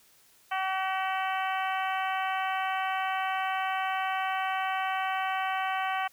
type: harmonic tone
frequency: 380 Hz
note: F#4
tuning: 46 cents sharp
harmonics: 2 / 3 / 4 / 5 / 6 / 7 / 8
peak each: -30 / -34 / -36 / -38 / -40 / -41 / -42 dBFS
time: 0.51-6.08 s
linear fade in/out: 10 ms
effects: white hiss -61 dBFS RMS until 6.12 s